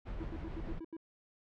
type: noise with tremolo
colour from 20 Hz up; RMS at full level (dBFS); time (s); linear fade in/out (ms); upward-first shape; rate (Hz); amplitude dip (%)
brown; -40; 0.05-0.8; 20; triangle; 6.7; 25
type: tone bursts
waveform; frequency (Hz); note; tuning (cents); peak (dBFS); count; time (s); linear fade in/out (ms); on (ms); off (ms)
triangle; 326.7; E4; -15; -39; 7; 0.2-0.967; 2; 41; 80
effects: low-pass 3000 Hz 12 dB/octave